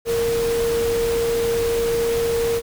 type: tone in noise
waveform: sine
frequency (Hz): 464.7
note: A#4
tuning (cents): -5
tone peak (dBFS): -18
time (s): 0.05-2.62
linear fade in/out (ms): 50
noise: pink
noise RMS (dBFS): -29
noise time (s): 0.05-2.62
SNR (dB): +8
effects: none